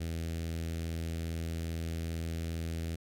sawtooth tone with notch filter, 82.41 Hz, E2, in tune, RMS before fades -36 dBFS, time 0-2.96 s, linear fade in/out 10 ms, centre 1000 Hz, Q 0.7, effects AAC 64 kbps

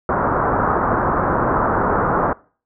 white low-pass noise, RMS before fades -18 dBFS, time 0.09-2.33 s, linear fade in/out 2 ms, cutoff 1400 Hz, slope 48 dB/octave, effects noise-tail reverb RT60 0.4 s tail -22 dB re dry

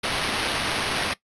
blue noise with sample-and-hold, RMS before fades -26 dBFS, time 0.03-1.14 s, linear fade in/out 10 ms, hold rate 7350 Hz, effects noise-tail reverb RT60 0.1 s tail -18 dB re dry + resampled to 24000 Hz

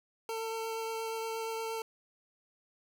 25% pulse tone with vibrato, 449.3 Hz, A4, 36 cents sharp, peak -31 dBFS, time 0.29-1.82 s, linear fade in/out 2 ms, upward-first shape triangle, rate 8.5 Hz, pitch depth 13 cents each way, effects none

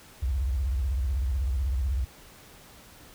sine tone with vibrato, 65.41 Hz, C2, in tune, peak -24 dBFS, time 0.22-2.05 s, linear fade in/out 10 ms, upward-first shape sine, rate 16 Hz, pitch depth 250 cents each way, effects pink hiss -51 dBFS RMS until 3.14 s

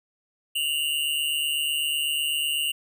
square tone pair together, 2794 / 2942 Hz, F7 / F#7, 0 / -11 cents, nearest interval minor second, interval 89 cents, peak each -26 / -29 dBFS, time 0.55-2.72 s, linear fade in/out 10 ms, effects none

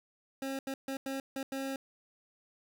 25% pulse tone bursts at uneven times, 269.7 Hz, C#4, 47 cents flat, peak -31 dBFS, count 6, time 0.42-0.59 / 0.67-0.74 / 0.88-0.97 / 1.06-1.2 / 1.36-1.43 / 1.52-1.76 s, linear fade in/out 2 ms, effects none

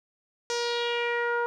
sawtooth tone with low-pass filter sweep, 475.4 Hz, A#4, 34 cents sharp, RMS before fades -28 dBFS, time 0.5-1.46 s, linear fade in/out 0 ms, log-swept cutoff 6100 to 1200 Hz, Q 3.2, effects none

